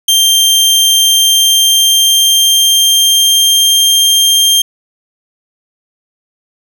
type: tone with pitch glide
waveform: sawtooth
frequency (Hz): 3167 to 3187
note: G7 to G7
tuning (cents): +17 to +28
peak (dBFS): -3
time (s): 0.08-4.62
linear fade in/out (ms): 5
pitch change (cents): +11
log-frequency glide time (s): 1.01-3.95
effects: none